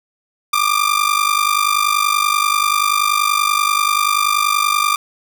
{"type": "ring-modulated tone", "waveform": "sawtooth", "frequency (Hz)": 1192, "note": "D6", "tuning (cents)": 25, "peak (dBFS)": -7, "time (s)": [0.53, 4.96], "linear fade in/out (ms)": 2, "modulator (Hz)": 25.2, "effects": []}